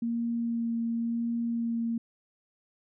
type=tone with vibrato; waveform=sine; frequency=232.4 Hz; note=A#3; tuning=5 cents flat; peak=-27 dBFS; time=0.02-1.98 s; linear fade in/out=5 ms; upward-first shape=sine; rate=0.94 Hz; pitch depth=11 cents each way; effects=none